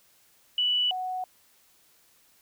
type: tone pair in turn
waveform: sine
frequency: 2960 / 740 Hz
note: F#7 / F#5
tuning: 0 / 0 cents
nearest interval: 2 octaves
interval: 2400 cents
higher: first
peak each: -22 / -29 dBFS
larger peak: first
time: 0.58-0.91 / 0.91-1.24 s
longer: neither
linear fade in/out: 2 ms
effects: white hiss -62 dBFS RMS until 2.41 s